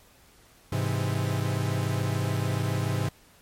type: chord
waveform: 45% pulse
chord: Ab augmented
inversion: none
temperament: equal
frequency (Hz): 103.83 / 130.81 / 164.81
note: Ab2 / C3 / E3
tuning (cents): 0 / 0 / 0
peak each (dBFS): -28 / -29 / -33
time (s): 0.72-3.09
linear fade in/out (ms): 5
effects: pink hiss -57 dBFS RMS until 3.41 s + MP3 64 kbps

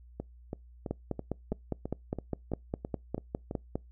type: two click trains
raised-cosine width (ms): 2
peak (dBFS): -18 / -22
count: 15 / 11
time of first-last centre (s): 0.91-3.756 / 0.2-3.511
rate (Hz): 4.92 / 3.02
effects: noise-tail reverb RT60 0.2 s tail -26 dB re dry + added 60 Hz sine -51 dBFS peak until 3.91 s

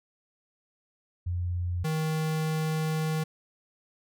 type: tone pair in turn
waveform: sine / square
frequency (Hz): 88.3 / 157.33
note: F2 / D#3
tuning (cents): +20 / +20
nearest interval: minor seventh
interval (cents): 1000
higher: second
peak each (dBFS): -27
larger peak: neither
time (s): 1.26-1.84 / 1.84-3.24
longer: second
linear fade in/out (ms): 10
effects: none

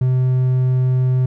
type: tone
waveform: triangle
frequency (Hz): 128.1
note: C3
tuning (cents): -36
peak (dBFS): -11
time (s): 0.01-1.26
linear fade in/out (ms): 5
effects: none

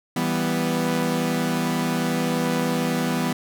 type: chord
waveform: sawtooth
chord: E minor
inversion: none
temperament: equal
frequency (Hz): 164.81 / 196 / 246.9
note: E3 / G3 / B3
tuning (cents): 0 / 0 / 0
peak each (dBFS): -22 / -24 / -20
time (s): 0.16-3.33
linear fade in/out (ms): 5
effects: none

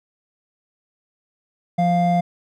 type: tone pair together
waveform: triangle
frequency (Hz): 174.62 / 698.5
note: F3 / F5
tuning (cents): 0 / 0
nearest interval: 2 octaves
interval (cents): 2400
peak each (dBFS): -16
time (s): 1.78-2.21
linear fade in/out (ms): 10
effects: none

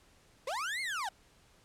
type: linear two-way sweep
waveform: 35% pulse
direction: up then down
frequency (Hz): 470.6 to 2194 to 713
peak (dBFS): -32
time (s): 0.47-1.09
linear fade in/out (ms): 5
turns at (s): 0.81
effects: pink hiss -64 dBFS RMS until 1.64 s + low-pass 10000 Hz 12 dB/octave

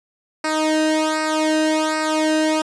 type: tone with flanger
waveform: sawtooth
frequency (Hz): 311.8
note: D#4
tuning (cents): +4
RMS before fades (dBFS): -19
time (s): 0.44-2.62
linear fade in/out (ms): 5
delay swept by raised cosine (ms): 0.3 to 0.9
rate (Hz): 1.3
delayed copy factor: -0.9
effects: resampled to 22050 Hz

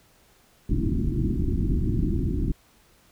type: low-pass noise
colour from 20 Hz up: pink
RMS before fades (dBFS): -24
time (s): 0.69-2.52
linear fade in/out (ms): 5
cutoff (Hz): 360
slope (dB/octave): 96
effects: pink hiss -59 dBFS RMS until 3.11 s

